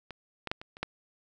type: clicks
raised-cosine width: 0.3 ms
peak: -25 / -19 / -13 / -27 / -30 / -15 dBFS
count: 6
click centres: 0.107 / 0.473 / 0.515 / 0.615 / 0.769 / 0.83 s
effects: none